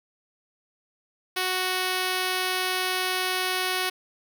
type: tone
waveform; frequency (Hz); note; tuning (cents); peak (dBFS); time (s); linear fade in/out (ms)
5% pulse; 370; F#4; 0; -13; 1.36-3.9; 10
effects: none